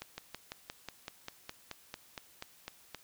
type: slowing click train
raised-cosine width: 0.2 ms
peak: -23 dBFS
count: 15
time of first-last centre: 0.02-2.947 s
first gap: 160 ms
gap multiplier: 1.04
effects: white hiss -61 dBFS RMS until 3.03 s